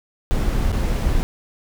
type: noise with dropouts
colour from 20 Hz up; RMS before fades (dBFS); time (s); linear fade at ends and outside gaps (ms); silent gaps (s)
brown; -19; 0.31-1.23; 0; 0.719-0.727
effects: none